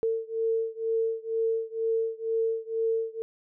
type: beating tone pair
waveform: sine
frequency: 450 / 452.1 Hz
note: A4 / A4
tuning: +39 / +47 cents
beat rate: 2.1 Hz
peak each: -28 / -29 dBFS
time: 0.03-3.22 s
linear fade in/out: 0 ms
effects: none